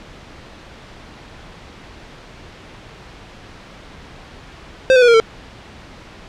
square tone with pitch steps, 523.3 / 503.7 / 484.9 / 466.7 / 449.3 Hz, C5 / B4 / B4 / A#4 / A4, 0 / +34 / -32 / +2 / +36 cents, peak -8 dBFS, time 4.9-5.2 s, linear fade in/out 0 ms, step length 60 ms, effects pink hiss -39 dBFS RMS until 6.28 s + low-pass 4000 Hz 12 dB/octave

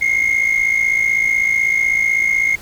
sine tone pair together, 2113 / 2169 Hz, C7 / C#7, +16 / -38 cents, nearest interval unison, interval 46 cents, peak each -14 dBFS, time 0.01-2.56 s, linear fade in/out 10 ms, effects tanh soft clip ceiling -10 dBFS + pink hiss -39 dBFS RMS until 2.61 s

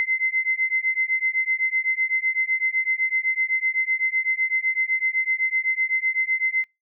sine beating tone pair, 2060 / 2067.9 Hz, C7 / C7, -28 / -21 cents, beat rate 7.9 Hz, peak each -23 dBFS, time 0-6.64 s, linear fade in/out 0 ms, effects noise-tail reverb RT60 0.2 s tail -26 dB re dry

